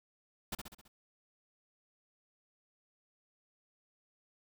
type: noise with echo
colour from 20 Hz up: pink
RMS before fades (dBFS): -38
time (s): 0.52-0.55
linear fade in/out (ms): 5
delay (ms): 66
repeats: 5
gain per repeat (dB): -5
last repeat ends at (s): 0.88
effects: none